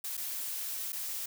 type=noise with dropouts; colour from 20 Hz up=blue; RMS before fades=-37 dBFS; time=0.04-1.26 s; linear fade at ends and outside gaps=5 ms; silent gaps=0.17-0.175 / 0.922-0.928 s; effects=none